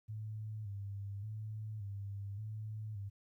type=tone with vibrato; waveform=sine; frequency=103.83 Hz; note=G#2; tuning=in tune; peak=-40 dBFS; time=0.08-3.1 s; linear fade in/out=20 ms; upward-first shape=square; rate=0.87 Hz; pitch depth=67 cents each way; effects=13-bit